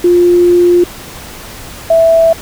sine tone pair in turn, 351.6 / 658 Hz, F4 / E5, +12 / -3 cents, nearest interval major seventh, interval 1085 cents, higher second, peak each -4 dBFS, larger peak neither, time 0.04-0.84 / 1.9-2.33 s, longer first, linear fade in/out 5 ms, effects pink hiss -29 dBFS RMS until 2.41 s

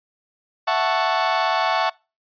35% pulse chord, F# minor seventh, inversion third, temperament equal with one note detuned, 662.3 / 740 / 880 / 1108.7 Hz, E5 / F#5 / A5 / C#6, +8 / 0 / 0 / 0 cents, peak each -22 dBFS, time 0.67-1.9 s, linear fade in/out 10 ms, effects noise-tail reverb RT60 0.3 s tail -25 dB re dry + resampled to 11025 Hz

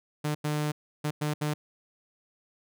sawtooth tone bursts at uneven times, 150 Hz, D3, 37 cents sharp, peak -23 dBFS, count 5, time 0.24-0.35 / 0.44-0.72 / 1.04-1.11 / 1.21-1.34 / 1.41-1.54 s, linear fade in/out 10 ms, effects none

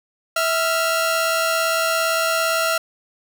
sawtooth tone pair together, 653.2 / 1384 Hz, E5 / F6, -16 / -16 cents, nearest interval octave + minor second, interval 1300 cents, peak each -17 dBFS, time 0.36-2.78 s, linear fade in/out 5 ms, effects none

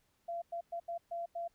sine tone bursts at uneven times, 683 Hz, F5, 39 cents flat, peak -36 dBFS, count 6, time 0.28-0.42 / 0.52-0.61 / 0.72-0.8 / 0.88-0.98 / 1.11-1.26 / 1.35-1.48 s, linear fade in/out 10 ms, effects pink hiss -75 dBFS RMS until 1.54 s

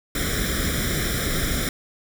pink noise with comb filter, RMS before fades -24 dBFS, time 0.15-1.69 s, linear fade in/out 2 ms, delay 0.55 ms, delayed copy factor +0.95, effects none

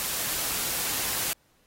white noise, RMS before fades -29 dBFS, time 0-1.33 s, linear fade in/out 0 ms, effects pink hiss -66 dBFS RMS until 1.66 s + AAC 48 kbps

